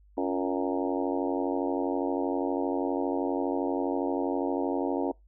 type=harmonic tone with a mistuned harmonic; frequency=92.5 Hz; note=F#2; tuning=in tune; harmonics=3 / 4 / 5 / 6 / 7 / 8 / 9 / 10; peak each=-30 / -32 / -34 / -36 / -37 / -38 / -39 / -40 dBFS; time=0.17-5.12 s; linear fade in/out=10 ms; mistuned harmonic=4; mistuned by=-86 cents; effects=noise-tail reverb RT60 0.2 s tail -25 dB re dry + added 50 Hz sine -55 dBFS peak until 5.27 s